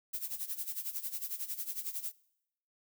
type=noise with tremolo; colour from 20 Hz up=violet; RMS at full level=-36 dBFS; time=0.13-2.12 s; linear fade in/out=10 ms; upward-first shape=sine; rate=11 Hz; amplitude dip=80%; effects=noise-tail reverb RT60 0.8 s tail -23 dB re dry